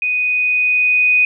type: tone with level ramp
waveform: sine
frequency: 2489 Hz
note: D#7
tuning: in tune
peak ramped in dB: -15 to -9 dBFS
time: 0.02-1.25 s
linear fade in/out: 2 ms
effects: none